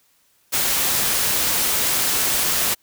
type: noise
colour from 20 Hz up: white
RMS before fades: -20 dBFS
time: 0.52-2.75 s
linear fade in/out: 20 ms
effects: white hiss -61 dBFS RMS until 2.82 s